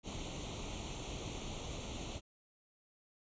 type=noise with comb filter; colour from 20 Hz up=pink; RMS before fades=-43 dBFS; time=0.03-2.21 s; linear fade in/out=50 ms; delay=0.3 ms; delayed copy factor=+0.8; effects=resampled to 16000 Hz